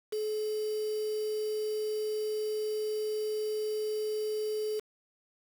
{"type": "tone with quantisation", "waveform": "sine", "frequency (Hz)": 428, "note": "A4", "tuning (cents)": -48, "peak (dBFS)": -30, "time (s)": [0.12, 4.8], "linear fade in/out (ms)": 10, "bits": 7, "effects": []}